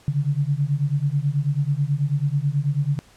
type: beating tone pair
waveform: sine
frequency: 138.59 / 147.79 Hz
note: C#3 / D3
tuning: 0 / +11 cents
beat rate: 9.2 Hz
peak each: -22 dBFS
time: 0.08-2.99 s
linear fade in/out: 0 ms
effects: pink hiss -53 dBFS RMS until 3.16 s + low-pass 10000 Hz 12 dB/octave